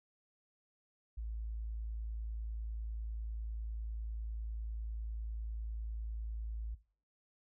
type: tone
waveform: sine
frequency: 55 Hz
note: A1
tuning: in tune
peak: -38 dBFS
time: 1.17-6.75 s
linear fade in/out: 10 ms
effects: noise-tail reverb RT60 0.4 s tail -17 dB re dry